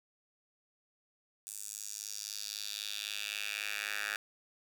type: tone with high-pass filter sweep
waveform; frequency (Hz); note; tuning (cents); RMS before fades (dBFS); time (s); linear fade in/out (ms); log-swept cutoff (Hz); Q
10% pulse; 103.83; G#2; 0; -40; 1.47-4.16; 0; 8400 to 1700; 2.3
effects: 10-bit

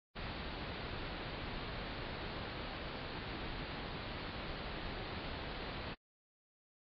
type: low-pass noise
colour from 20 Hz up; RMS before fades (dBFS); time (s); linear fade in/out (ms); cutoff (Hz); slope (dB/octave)
pink; -44; 0.15-5.95; 20; 4600; 96
effects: AAC 32 kbps

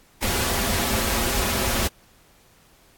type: noise with comb filter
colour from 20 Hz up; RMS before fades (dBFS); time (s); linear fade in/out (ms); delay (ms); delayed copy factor
pink; -23; 0.22-1.88; 10; 6.6; -0.6
effects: pink hiss -56 dBFS RMS until 2.97 s + AAC 64 kbps

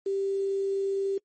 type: tone with quantisation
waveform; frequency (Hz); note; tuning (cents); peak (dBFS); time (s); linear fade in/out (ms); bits
sine; 392; G4; 0; -25; 0.06-1.18; 5; 8
effects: noise-tail reverb RT60 0.1 s tail -25 dB re dry + MP3 32 kbps

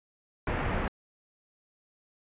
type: low-pass noise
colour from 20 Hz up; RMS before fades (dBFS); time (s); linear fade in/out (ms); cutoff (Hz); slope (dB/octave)
pink; -30; 0.47-0.88; 2; 2300; 24
effects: resampled to 8000 Hz

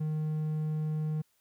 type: tone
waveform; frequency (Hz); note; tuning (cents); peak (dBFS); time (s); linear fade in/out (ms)
triangle; 154.5; D#3; -12; -27; 0-1.22; 10
effects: white hiss -72 dBFS RMS until 1.4 s

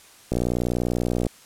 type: click train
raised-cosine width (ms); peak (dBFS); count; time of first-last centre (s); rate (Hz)
2; -10; 58; 0.32-1.267; 60.2
effects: white hiss -50 dBFS RMS until 1.45 s + low-pass 11000 Hz 12 dB/octave

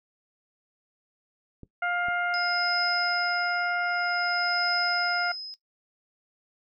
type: clicks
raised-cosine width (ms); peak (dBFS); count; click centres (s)
3; -30; 2; 1.633 / 2.085
type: harmonic tone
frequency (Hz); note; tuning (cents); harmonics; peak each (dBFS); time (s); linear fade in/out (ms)
705; F5; +16; 1 / 2 / 3 / 4; -30 / -27 / -34 / -45; 1.82-5.32; 5
type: tone with tremolo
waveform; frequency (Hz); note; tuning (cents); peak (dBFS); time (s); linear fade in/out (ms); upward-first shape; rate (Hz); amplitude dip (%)
sine; 5080; D#8; +35; -24; 2.34-5.54; 0; triangle; 0.52; 90
effects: noise-tail reverb RT60 0.1 s tail -17 dB re dry

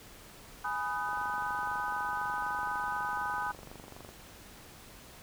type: chord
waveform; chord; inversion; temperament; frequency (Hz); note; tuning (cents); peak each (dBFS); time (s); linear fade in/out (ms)
sine; G# minor seventh; none; equal with one note detuned; 830.6 / 987.8 / 1244.5 / 1511.9; G#5 / B5 / D#6 / F#6; 0 / 0 / 0 / +37; -37; 0.64-3.52; 10
type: click train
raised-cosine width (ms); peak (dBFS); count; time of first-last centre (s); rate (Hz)
1; -33; 73; 1.09-4.09; 24
effects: pink hiss -52 dBFS RMS until 5.22 s

